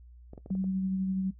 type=clicks; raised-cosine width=2 ms; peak=-31 dBFS; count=6; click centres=0.334 / 0.378 / 0.461 / 0.504 / 0.552 / 0.642 s
type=tone with tremolo; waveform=sine; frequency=189.6 Hz; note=F#3; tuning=43 cents sharp; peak=-26 dBFS; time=0.5-1.31 s; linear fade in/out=10 ms; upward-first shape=sine; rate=12 Hz; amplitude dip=25%
effects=noise-tail reverb RT60 0.1 s tail -17 dB re dry + added 60 Hz sine -49 dBFS peak until 1.39 s